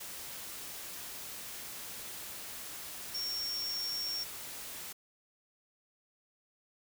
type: tone in noise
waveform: sine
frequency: 5510 Hz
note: F8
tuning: 24 cents flat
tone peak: -34 dBFS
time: 3.14-4.24 s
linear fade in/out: 10 ms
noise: white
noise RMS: -44 dBFS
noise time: 0-4.93 s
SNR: +7 dB
effects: none